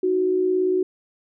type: tone pair together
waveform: sine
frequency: 312.3 / 370 Hz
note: D#4 / F#4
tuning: +7 / 0 cents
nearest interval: minor third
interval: 293 cents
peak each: -27 / -18 dBFS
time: 0.03-0.83 s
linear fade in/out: 5 ms
effects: none